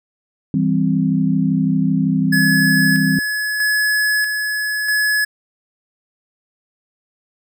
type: chord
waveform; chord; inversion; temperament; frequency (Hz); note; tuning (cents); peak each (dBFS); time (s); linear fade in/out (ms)
sine; C major; first; just; 163.52 / 196.22 / 261.6; E3 / G3 / C4; -14 / +2 / 0; -18; 0.54-3.19; 2
type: tone with tremolo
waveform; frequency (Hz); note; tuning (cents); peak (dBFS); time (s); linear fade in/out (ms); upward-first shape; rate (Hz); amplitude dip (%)
square; 1700; G#6; +40; -15; 2.32-5.25; 10; square; 0.78; 40
effects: none